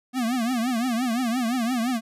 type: tone with vibrato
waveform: square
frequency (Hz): 241.2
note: B3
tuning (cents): -41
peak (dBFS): -23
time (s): 0.13-2.01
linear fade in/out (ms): 50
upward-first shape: triangle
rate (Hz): 5.8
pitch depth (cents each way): 170
effects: resampled to 32000 Hz